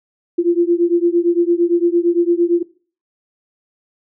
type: beating tone pair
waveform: sine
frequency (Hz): 341 / 349.8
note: F4 / F4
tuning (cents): -41 / +3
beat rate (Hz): 8.8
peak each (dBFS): -15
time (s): 0.38-2.63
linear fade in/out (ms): 10
effects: noise-tail reverb RT60 0.4 s tail -19 dB re dry